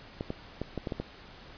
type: clicks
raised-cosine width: 2 ms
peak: -19 dBFS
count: 7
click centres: 0.209 / 0.304 / 0.616 / 0.777 / 0.872 / 0.922 / 1 s
effects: pink hiss -50 dBFS RMS until 1.57 s + resampled to 11025 Hz